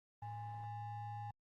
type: ring-modulated tone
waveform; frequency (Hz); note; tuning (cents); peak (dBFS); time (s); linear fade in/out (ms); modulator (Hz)
triangle; 466.2; A#4; 0; -38; 0.22-1.31; 5; 357
effects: Opus 24 kbps

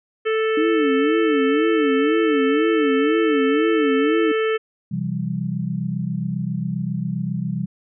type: harmonic tone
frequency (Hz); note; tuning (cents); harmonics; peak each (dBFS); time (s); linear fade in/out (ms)
440; A4; 0; 1 / 3 / 4 / 5 / 6 / 7; -18 / -28 / -30 / -32 / -34 / -35; 0.25-4.58; 20
type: tone with vibrato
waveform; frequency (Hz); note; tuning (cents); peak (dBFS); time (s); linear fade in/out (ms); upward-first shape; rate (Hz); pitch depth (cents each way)
sine; 298.6; D4; +29; -18; 0.57-4.32; 5; sine; 2; 200
type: chord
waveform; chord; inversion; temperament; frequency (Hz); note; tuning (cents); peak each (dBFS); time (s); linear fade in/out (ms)
sine; C major; none; equal with one note detuned; 130.81 / 168.57 / 196; C3 / E3 / G3; 0 / +39 / 0; -27 / -25 / -26; 4.91-7.66; 10
effects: none

